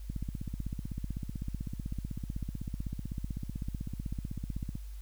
click train, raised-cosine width 5 ms, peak -24 dBFS, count 75, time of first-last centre 0.1-4.754 s, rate 15.9 Hz, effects added 50 Hz sine -40 dBFS peak until 5.01 s + white hiss -61 dBFS RMS until 5.01 s

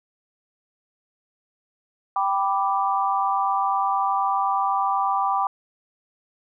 sine chord, G major, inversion none, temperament equal, 784 / 987.8 / 1174.7 Hz, G5 / B5 / D6, 0 / 0 / 0 cents, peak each -23 / -25 / -24 dBFS, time 2.16-5.47 s, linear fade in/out 2 ms, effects none

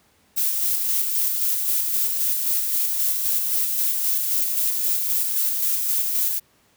violet noise with tremolo, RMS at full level -21 dBFS, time 0.36-6.4 s, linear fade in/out 20 ms, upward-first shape square, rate 3.8 Hz, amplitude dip 30%, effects pink hiss -60 dBFS RMS until 6.76 s + high-pass 80 Hz 12 dB/octave

